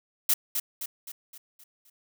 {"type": "noise with echo", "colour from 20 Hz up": "blue", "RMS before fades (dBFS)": -22, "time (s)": [0.29, 0.34], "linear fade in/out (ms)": 5, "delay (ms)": 260, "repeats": 6, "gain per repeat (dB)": -6, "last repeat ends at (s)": 1.9, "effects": []}